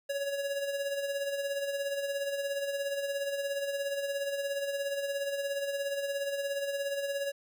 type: tone with tremolo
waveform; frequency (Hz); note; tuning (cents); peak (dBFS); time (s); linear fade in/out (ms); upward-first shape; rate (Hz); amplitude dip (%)
square; 560; C#5; +18; -30; 0.09-7.32; 10; sine; 17; 50
effects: none